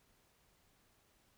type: silence
effects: pink hiss -72 dBFS RMS until 1.37 s